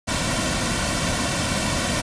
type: noise with comb filter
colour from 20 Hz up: pink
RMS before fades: -23 dBFS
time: 0.07-2.02 s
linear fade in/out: 20 ms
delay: 2.4 ms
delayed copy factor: -0.65
effects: resampled to 22050 Hz